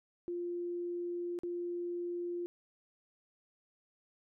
sine tone with dropouts, 349.2 Hz, F4, in tune, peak -35 dBFS, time 0.28-2.46 s, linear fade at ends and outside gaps 0 ms, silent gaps 1.389-1.434 s, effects none

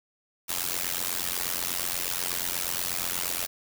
white noise with amplitude modulation, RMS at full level -26 dBFS, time 0.48-3.47 s, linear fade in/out 20 ms, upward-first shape sine, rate 88.3 Hz, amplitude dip 100%, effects none

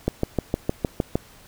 click train, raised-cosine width 2 ms, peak -7 dBFS, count 8, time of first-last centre 0.08-1.155 s, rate 6.51 Hz, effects pink hiss -50 dBFS RMS until 1.47 s

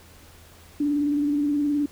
sine tone with vibrato, 290.8 Hz, D4, 17 cents flat, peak -20 dBFS, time 0.8-1.86 s, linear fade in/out 5 ms, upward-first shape square, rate 19 Hz, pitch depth 29 cents each way, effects added 83 Hz sine -52 dBFS peak until 1.91 s + pink hiss -51 dBFS RMS until 1.91 s

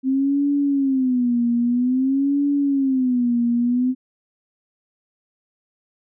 sine tone with vibrato, 260 Hz, C4, 11 cents flat, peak -16 dBFS, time 0.03-3.95 s, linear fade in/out 50 ms, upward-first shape sine, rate 0.51 Hz, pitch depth 160 cents each way, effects none

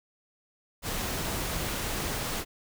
pink noise, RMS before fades -32 dBFS, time 0.82-2.45 s, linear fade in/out 50 ms, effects none

